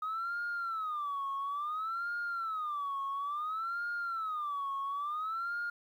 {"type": "tone with vibrato", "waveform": "sine", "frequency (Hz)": 1247, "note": "D#6", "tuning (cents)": 3, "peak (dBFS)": -32, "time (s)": [0.02, 5.7], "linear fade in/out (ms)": 5, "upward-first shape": "sine", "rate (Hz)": 0.58, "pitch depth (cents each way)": 220, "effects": ["tanh soft clip ceiling -30 dBFS", "11-bit"]}